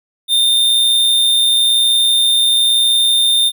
square tone with amplitude modulation, 3623 Hz, A7, 50 cents sharp, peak -9 dBFS, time 0.28-3.52 s, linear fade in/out 50 ms, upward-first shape sine, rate 121 Hz, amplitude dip 35%, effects none

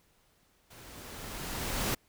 pink noise with level ramp, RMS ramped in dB -52 to -30 dBFS, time 0.7-1.95 s, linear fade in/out 10 ms, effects pink hiss -68 dBFS RMS until 2.08 s

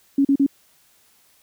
sine tone bursts, 277.2 Hz, C#4, in tune, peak -13 dBFS, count 3, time 0.18-0.465 s, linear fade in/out 5 ms, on 69 ms, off 39 ms, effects white hiss -58 dBFS RMS until 1.42 s

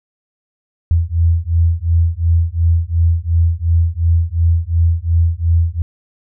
sine beating tone pair, 82.41 / 85.21 Hz, E2 / F2, 0 / -42 cents, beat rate 2.8 Hz, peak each -14 dBFS, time 0.91-5.82 s, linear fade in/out 0 ms, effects none

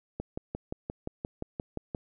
click train, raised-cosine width 2 ms, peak -20 dBFS, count 11, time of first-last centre 0.2-1.948 s, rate 5.72 Hz, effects none

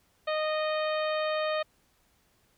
harmonic tone, 618 Hz, D#5, 12 cents flat, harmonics 1 / 2 / 3 / 4 / 5 / 6 / 7, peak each -28 / -34 / -38 / -40 / -42 / -44 / -45 dBFS, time 0.27-1.63 s, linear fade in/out 10 ms, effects pink hiss -68 dBFS RMS until 2.57 s

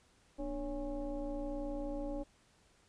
sine tone with frequency modulation, 294.3 Hz, D4, 4 cents sharp, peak -36 dBFS, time 0.38-2.24 s, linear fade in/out 20 ms, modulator 265 Hz, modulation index 1.3, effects pink hiss -68 dBFS RMS until 2.88 s + resampled to 22050 Hz

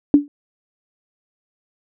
sine tone with exponential decay, 289 Hz, D4, 28 cents flat, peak -3 dBFS, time 0.14-0.28 s, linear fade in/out 1 ms, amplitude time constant 29 ms, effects none

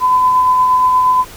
sine tone with tremolo, 1011 Hz, B5, 40 cents sharp, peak -7 dBFS, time 0-1.25 s, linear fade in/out 50 ms, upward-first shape sine, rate 8.5 Hz, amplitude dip 25%, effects pink hiss -35 dBFS RMS until 1.36 s

